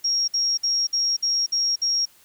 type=tone bursts; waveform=sine; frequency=5588 Hz; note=F8; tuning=in tune; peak=-19 dBFS; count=7; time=0.04-2.056 s; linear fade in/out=10 ms; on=240 ms; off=56 ms; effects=white hiss -55 dBFS RMS until 2.24 s